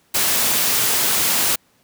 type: noise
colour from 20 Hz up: white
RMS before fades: -18 dBFS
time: 0.14-1.56 s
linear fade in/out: 10 ms
effects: pink hiss -59 dBFS RMS until 1.83 s + high-pass 100 Hz 12 dB/octave